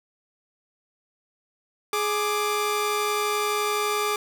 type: tone pair together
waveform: sawtooth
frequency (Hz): 417.9 / 1182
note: G#4 / D6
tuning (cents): +11 / +11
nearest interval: octave + tritone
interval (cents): 1800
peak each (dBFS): -22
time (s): 1.93-4.16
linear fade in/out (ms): 2
effects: none